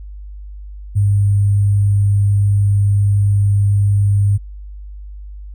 sine tone with sample-and-hold, 100.7 Hz, G2, 47 cents sharp, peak -10 dBFS, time 0.95-4.38 s, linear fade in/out 20 ms, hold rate 8820 Hz, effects added 50 Hz sine -29 dBFS peak until 5.54 s

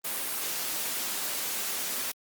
white noise, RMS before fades -32 dBFS, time 0.04-2.12 s, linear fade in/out 10 ms, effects high-pass 200 Hz 12 dB/octave + Opus 32 kbps

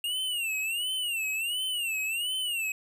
square tone with vibrato, 2794 Hz, F7, in tune, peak -29 dBFS, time 0.04-2.72 s, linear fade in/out 2 ms, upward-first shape sine, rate 1.4 Hz, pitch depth 160 cents each way, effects none

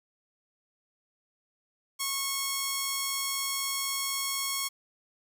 5% pulse tone, 1096 Hz, C#6, 20 cents flat, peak -17 dBFS, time 1.99-4.69 s, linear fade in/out 20 ms, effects none

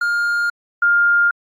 triangle / sine tone pair in turn, 1411 / 1406 Hz, F6 / F6, +17 / +11 cents, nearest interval unison, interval 6 cents, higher first, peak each -14 / -11 dBFS, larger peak second, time 0.01-0.5 / 0.82-1.31 s, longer neither, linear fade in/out 5 ms, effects AAC 48 kbps

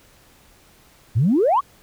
sine exponential sweep, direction up, 98 to 1198 Hz, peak -13 dBFS, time 1.15-1.61 s, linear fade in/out 20 ms, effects tanh soft clip ceiling -9 dBFS + pink hiss -53 dBFS RMS until 1.82 s

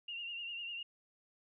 sine tone with vibrato, 2794 Hz, F7, in tune, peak -40 dBFS, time 0.08-0.83 s, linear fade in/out 5 ms, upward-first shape triangle, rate 10 Hz, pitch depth 59 cents each way, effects none

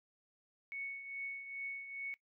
sine tone with tremolo, 2217 Hz, C#7, in tune, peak -38 dBFS, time 0.72-2.14 s, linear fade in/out 0 ms, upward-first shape triangle, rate 2.4 Hz, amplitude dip 65%, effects noise-tail reverb RT60 0.1 s tail -19 dB re dry

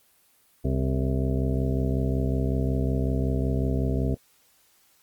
harmonic tone with a mistuned harmonic, 65.41 Hz, C2, in tune, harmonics 1 / 2 / 3 / 4 / 6 / 7 / 8 / 9 / 10, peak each -26 / -27 / -33 / -30 / -34 / -36 / -43 / -47 / -38 dBFS, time 0.64-4.15 s, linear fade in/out 10 ms, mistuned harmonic 8, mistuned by +54 cents, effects white hiss -62 dBFS RMS until 5.02 s + Opus 24 kbps

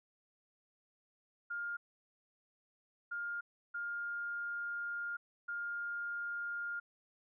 sine tone bursts at uneven times, 1410 Hz, F6, 16 cents sharp, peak -37 dBFS, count 4, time 1.5-1.77 / 3.11-3.41 / 3.74-5.17 / 5.48-6.8 s, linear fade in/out 10 ms, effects none

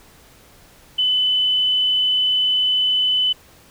sine tone, 3011 Hz, F#7, 30 cents sharp, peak -15 dBFS, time 0.98-3.33 s, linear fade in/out 10 ms, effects pink hiss -49 dBFS RMS until 3.7 s

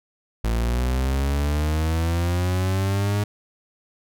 40% pulse linear sweep, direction up, 55 to 103.83 Hz, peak -19 dBFS, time 0.44-3.24 s, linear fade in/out 5 ms, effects none

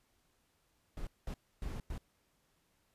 brown noise bursts at uneven times, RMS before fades -40 dBFS, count 4, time 0.97-1.07 / 1.27-1.34 / 1.62-1.8 / 1.9-1.98 s, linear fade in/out 2 ms, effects pink hiss -75 dBFS RMS until 2.94 s + resampled to 32000 Hz

